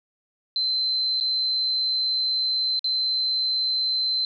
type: tone with dropouts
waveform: sine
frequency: 4082 Hz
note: C8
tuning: 44 cents flat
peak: -21 dBFS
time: 0.56-4.25 s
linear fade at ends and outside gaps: 1 ms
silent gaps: 1.201-1.209 / 2.793-2.843 s
effects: none